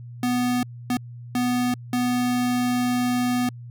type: tone bursts at uneven times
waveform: square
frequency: 246.9 Hz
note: B3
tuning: in tune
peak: -21 dBFS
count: 4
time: 0.23-0.63 / 0.9-0.97 / 1.35-1.74 / 1.93-3.49 s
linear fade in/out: 2 ms
effects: added 120 Hz sine -36 dBFS peak until 3.7 s